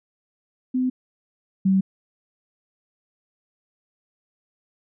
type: tone pair in turn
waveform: sine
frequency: 255 / 191.45 Hz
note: C4 / G3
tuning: -44 / -41 cents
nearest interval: perfect fourth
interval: 497 cents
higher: first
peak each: -19 / -15 dBFS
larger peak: second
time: 0.74-0.9 / 1.65-1.81 s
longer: neither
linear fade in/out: 10 ms
effects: none